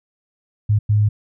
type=tone bursts at uneven times; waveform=sine; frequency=105.1 Hz; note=G#2; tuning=21 cents sharp; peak=-12 dBFS; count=2; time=0.69-0.79 / 0.89-1.09 s; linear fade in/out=10 ms; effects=none